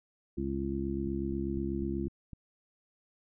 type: harmonic tone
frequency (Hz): 68.2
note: C#2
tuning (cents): -28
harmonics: 1 / 2 / 3 / 4 / 5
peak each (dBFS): -38 / -41 / -36 / -39 / -35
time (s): 0.37-2.08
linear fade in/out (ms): 10
type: click train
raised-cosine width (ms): 5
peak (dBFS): -31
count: 6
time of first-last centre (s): 1.07-2.333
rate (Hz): 3.96
effects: none